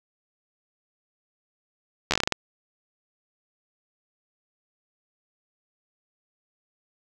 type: slowing click train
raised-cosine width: 0.2 ms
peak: -4 dBFS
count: 9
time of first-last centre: 2.11-2.323 s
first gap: 12 ms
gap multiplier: 1.22
effects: none